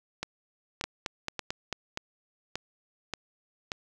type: two click trains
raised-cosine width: 0.2 ms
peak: -15 / -14 dBFS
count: 7 / 5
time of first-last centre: 0.23-3.718 / 0.84-1.727 s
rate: 1.72 / 4.51 Hz
effects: none